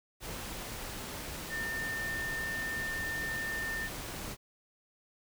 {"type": "tone in noise", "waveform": "sine", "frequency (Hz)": 1800, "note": "A6", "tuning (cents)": 39, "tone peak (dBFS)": -34, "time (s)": [1.49, 3.9], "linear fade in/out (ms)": 50, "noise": "pink", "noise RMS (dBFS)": -41, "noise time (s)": [0.2, 4.37], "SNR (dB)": 4, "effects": []}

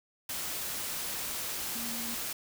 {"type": "tone in noise", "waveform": "sine", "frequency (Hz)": 233.1, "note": "A#3", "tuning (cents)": 0, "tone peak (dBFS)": -41, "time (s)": [1.75, 2.15], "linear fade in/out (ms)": 5, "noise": "white", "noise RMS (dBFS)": -36, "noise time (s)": [0.29, 2.33], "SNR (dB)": -8, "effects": []}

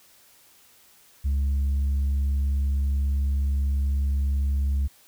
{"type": "tone", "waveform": "sine", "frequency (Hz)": 69.3, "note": "C#2", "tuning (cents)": 0, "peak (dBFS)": -18, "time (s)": [1.24, 4.88], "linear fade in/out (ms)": 20, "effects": ["tanh soft clip ceiling -20 dBFS", "white hiss -56 dBFS RMS until 5.07 s"]}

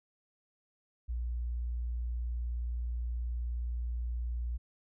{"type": "tone", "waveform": "sine", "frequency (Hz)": 59.5, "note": "A#1", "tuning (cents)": 36, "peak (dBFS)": -32, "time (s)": [1.08, 4.58], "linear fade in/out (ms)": 20, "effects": []}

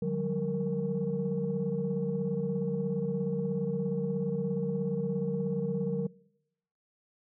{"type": "tone cluster", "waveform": "sine", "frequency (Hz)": [149, 181.3, 198.2, 464.9], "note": ["D3", "F#3", "G3", "A#4"], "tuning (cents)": [25, -35, 19, -5], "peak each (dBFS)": [-35, -31, -35, -32], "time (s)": [0.02, 6.07], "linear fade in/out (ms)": 5, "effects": ["noise-tail reverb RT60 0.8 s tail -23 dB re dry", "tanh soft clip ceiling -21 dBFS"]}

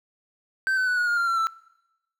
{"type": "tone with pitch steps", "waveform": "triangle", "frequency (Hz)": [1550, 1516.3, 1483.4, 1451.2, 1419.7, 1388.9, 1358.7, 1329.2], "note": ["G6", "F#6", "F#6", "F#6", "F6", "F6", "F6", "E6"], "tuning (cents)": [-20, 42, 4, -34, 28, -10, -48, 14], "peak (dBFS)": -19, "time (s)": [0.67, 1.47], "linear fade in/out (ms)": 0, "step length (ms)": 100, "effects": ["noise-tail reverb RT60 0.9 s tail -21 dB re dry"]}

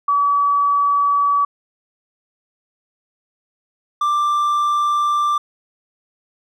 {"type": "tone pair in turn", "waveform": ["sine", "triangle"], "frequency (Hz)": [1143, 1179.9], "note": ["D6", "D6"], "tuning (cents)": [-47, 8], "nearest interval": "minor second", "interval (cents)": 55, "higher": "second", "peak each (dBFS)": -13, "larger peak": "neither", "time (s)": [[0.08, 1.45], [4.01, 5.38]], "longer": "neither", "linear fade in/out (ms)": 5, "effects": []}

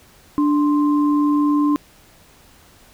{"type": "tone pair together", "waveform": "sine", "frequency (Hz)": [293.7, 1046.6], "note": ["D4", "C6"], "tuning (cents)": [0, 0], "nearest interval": "octave + minor seventh", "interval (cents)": 2200, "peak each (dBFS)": [-14, -24], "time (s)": [0.38, 1.76], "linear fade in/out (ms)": 0, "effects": ["pink hiss -50 dBFS RMS until 2.93 s"]}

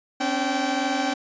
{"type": "tone cluster", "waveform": "sawtooth", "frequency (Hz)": [262.9, 285.4, 775], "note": ["C4", "D4", "G5"], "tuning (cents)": [8, -49, -20], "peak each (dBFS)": [-24, -23, -22], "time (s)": [0.2, 1.14], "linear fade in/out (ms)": 10, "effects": ["resampled to 16000 Hz"]}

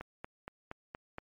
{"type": "click train", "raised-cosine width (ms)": 0.5, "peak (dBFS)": -26, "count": 6, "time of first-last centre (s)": [0.01, 1.184], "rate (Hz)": 4.26, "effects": ["MP3 64 kbps"]}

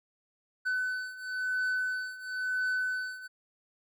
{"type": "beating tone pair", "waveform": "triangle", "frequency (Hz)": [1507, 1507.98], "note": ["F#6", "F#6"], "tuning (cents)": [31, 32], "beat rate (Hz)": 0.98, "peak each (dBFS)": [-33, -30], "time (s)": [0.65, 3.28], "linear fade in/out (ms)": 20, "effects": []}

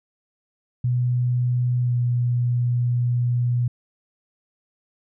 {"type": "tone with pitch glide", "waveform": "sine", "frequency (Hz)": [123.47, 121.77], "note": ["B2", "B2"], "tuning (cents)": [0, -24], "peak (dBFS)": -18, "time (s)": [0.84, 3.68], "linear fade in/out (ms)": 5, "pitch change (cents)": -24, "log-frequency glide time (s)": [1.82, 1.94], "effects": []}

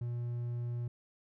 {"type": "tone", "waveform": "triangle", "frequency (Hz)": 120, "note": "B2", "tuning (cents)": -49, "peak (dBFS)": -32, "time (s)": [0.01, 0.88], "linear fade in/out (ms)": 5, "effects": []}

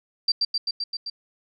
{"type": "tone with echo", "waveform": "sine", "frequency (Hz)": 4699, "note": "D8", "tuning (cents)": 0, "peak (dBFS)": -17, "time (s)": [0.28, 0.32], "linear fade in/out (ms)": 5, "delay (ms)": 130, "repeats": 6, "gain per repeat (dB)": -2, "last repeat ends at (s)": 1.1, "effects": []}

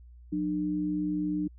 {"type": "tone pair together", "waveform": "sine", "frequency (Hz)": [181.38, 301.4], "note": ["F#3", "D4"], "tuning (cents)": [-34, 45], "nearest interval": "major sixth", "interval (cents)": 879, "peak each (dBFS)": [-33, -28], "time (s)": [0.32, 1.48], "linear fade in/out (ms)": 10, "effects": ["added 60 Hz sine -48 dBFS peak until 1.58 s"]}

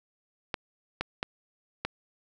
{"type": "clicks", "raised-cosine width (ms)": 0.3, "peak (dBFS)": -13, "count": 4, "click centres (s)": [0.542, 1.01, 1.229, 1.85], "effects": []}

